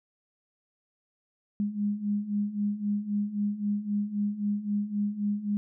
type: beating tone pair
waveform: sine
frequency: 203.4 / 207.2 Hz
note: G#3 / G#3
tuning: -36 / -4 cents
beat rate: 3.8 Hz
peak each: -32 / -28 dBFS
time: 1.6-5.57 s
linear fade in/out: 0 ms
effects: none